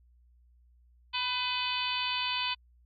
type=harmonic tone with a mistuned harmonic; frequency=503 Hz; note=B4; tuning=32 cents sharp; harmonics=2 / 3 / 4 / 5 / 6 / 7 / 8 / 9; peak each=-35 / -43 / -44 / -35 / -35 / -37 / -42 / -40 dBFS; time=1.13-2.55 s; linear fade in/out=20 ms; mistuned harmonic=2; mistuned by=-29 cents; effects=added 60 Hz sine -59 dBFS peak until 2.85 s + AAC 64 kbps